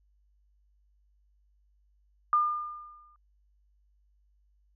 sine tone with exponential decay, 1206 Hz, D6, 46 cents sharp, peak -19 dBFS, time 2.33-3.16 s, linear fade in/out 1 ms, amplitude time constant 180 ms, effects added 50 Hz sine -64 dBFS peak until 4.75 s

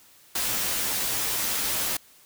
white noise with comb filter, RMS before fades -27 dBFS, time 0.35-1.97 s, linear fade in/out 5 ms, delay 12 ms, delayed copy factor -0.7, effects white hiss -55 dBFS RMS until 2.25 s

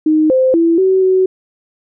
sine tone with pitch steps, 310.4 / 519 / 333.2 / 378.5 / 374.7 Hz, D#4 / C5 / E4 / F#4 / F#4, -4 / -14 / +19 / +39 / +22 cents, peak -8 dBFS, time 0.06-1.26 s, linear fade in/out 5 ms, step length 240 ms, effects none

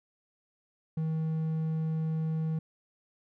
triangle tone, 159.2 Hz, D#3, 40 cents sharp, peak -26 dBFS, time 0.97-2.59 s, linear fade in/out 5 ms, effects none

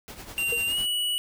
pink noise with tremolo, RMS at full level -39 dBFS, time 0.08-0.86 s, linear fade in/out 0 ms, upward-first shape triangle, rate 10 Hz, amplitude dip 70%
square tone with pitch glide, 2773 to 2938 Hz, F7 to F#7, -13 to -13 cents, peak -25 dBFS, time 0.38-1.18 s, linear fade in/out 0 ms, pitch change +100 cents, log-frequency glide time 0.66-0.79 s
sine tone with exponential decay, 470 Hz, A#4, 14 cents sharp, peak -26 dBFS, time 0.52-0.64 s, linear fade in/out 5 ms, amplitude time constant 26 ms
effects none

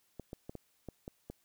clicks, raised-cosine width 2 ms, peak -29 dBFS, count 7, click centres 0.197 / 0.331 / 0.495 / 0.553 / 0.887 / 1.079 / 1.3 s, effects white hiss -73 dBFS RMS until 1.44 s

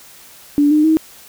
sine tone with pitch steps, 290.3 / 303.3 / 316.9 Hz, D4 / D#4 / D#4, -20 / -44 / +32 cents, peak -9 dBFS, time 0.58-0.97 s, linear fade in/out 0 ms, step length 130 ms, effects white hiss -42 dBFS RMS until 1.28 s

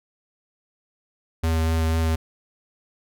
square tone with vibrato, 81 Hz, E2, 30 cents flat, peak -20 dBFS, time 1.43-2.16 s, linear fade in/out 10 ms, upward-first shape sine, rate 4.1 Hz, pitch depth 12 cents each way, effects none

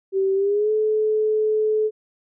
sine tone with pitch glide, 386.2 to 431 Hz, G4 to A4, -26 to -36 cents, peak -17 dBFS, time 0.12-1.91 s, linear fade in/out 50 ms, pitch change +190 cents, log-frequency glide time 0.34-0.71 s, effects none

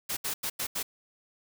white noise bursts at uneven times, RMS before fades -32 dBFS, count 5, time 0.09-0.17 / 0.24-0.34 / 0.43-0.5 / 0.59-0.67 / 0.75-0.83 s, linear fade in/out 10 ms, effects none

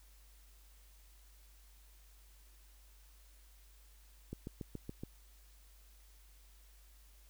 click train, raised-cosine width 3 ms, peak -29 dBFS, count 6, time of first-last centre 4.33-5.035 s, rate 7.09 Hz, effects added 50 Hz sine -59 dBFS peak until 7.29 s + white hiss -67 dBFS RMS until 7.29 s

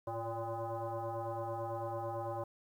sine tone with frequency modulation, 110 Hz, A2, in tune, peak -36 dBFS, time 0.07-2.44 s, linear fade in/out 5 ms, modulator 229 Hz, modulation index 4, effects 11-bit

